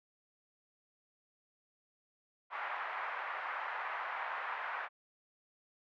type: band-pass noise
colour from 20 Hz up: pink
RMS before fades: -40 dBFS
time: 2.5-4.89 s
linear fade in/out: 50 ms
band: 800 to 2000 Hz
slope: 24 dB/octave
effects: none